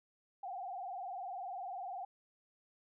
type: tone with vibrato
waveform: sine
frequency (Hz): 750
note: F#5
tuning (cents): +23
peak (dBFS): -40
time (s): 0.43-2.05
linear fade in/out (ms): 5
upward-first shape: sine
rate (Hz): 20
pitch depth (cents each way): 120
effects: none